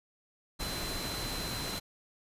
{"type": "tone in noise", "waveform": "sine", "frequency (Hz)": 4065, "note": "B7", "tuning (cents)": 49, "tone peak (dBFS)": -40, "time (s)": [0.59, 1.8], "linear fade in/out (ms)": 20, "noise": "pink", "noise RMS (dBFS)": -37, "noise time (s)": [0.59, 1.8], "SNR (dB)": -6, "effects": ["resampled to 32000 Hz"]}